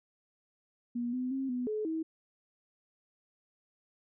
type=tone with pitch steps; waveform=sine; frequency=239.9 / 253.1 / 267.5 / 248.3 / 428.5 / 321 Hz; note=A#3 / B3 / C4 / B3 / A4 / E4; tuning=+50 / +43 / +38 / +9 / -46 / -46 cents; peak=-31 dBFS; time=0.95-2.03 s; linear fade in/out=10 ms; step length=180 ms; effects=none